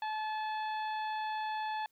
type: harmonic tone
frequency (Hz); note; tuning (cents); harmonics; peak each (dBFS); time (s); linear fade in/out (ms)
864; A5; -32; 1 / 2 / 3 / 4 / 5; -34 / -43 / -49 / -50 / -54; 0.02-1.86; 2
effects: white hiss -75 dBFS RMS until 1.91 s